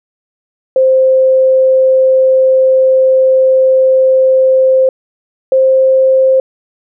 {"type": "tone pair in turn", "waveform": "sine", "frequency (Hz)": [523.3, 526.3], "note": ["C5", "C5"], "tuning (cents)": [0, 10], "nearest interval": "unison", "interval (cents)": 10, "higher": "second", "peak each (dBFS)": -5, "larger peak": "neither", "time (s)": [[0.76, 4.89], [5.52, 6.4]], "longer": "first", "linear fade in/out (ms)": 2, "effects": []}